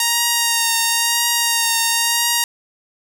5% pulse tone with vibrato, 932.3 Hz, A#5, in tune, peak -3 dBFS, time 0-2.44 s, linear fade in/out 2 ms, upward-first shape triangle, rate 0.98 Hz, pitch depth 25 cents each way, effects none

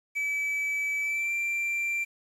triangle tone with pitch glide, 2298 to 2359 Hz, D7 to D7, -38 to +7 cents, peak -25 dBFS, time 0.15-2.05 s, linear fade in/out 20 ms, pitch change +45 cents, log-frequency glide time 1-1.33 s, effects resampled to 32000 Hz + 9-bit

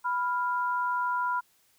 sine tone pair together, 987.8 / 1396.9 Hz, B5 / F6, 0 / 0 cents, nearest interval tritone, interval 600 cents, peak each -27 / -31 dBFS, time 0.04-1.41 s, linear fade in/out 20 ms, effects white hiss -66 dBFS RMS until 1.78 s

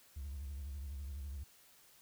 triangle tone with vibrato, 69.9 Hz, C#2, 15 cents sharp, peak -38 dBFS, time 0.16-1.44 s, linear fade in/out 10 ms, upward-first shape sine, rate 12 Hz, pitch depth 140 cents each way, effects tanh soft clip ceiling -37 dBFS + white hiss -64 dBFS RMS until 2.01 s

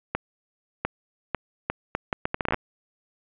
accelerating click train, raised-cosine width 0.5 ms, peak -9 dBFS, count 15, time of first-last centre 0.15-2.544 s, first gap 700 ms, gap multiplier 0.71, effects resampled to 8000 Hz + 8-bit

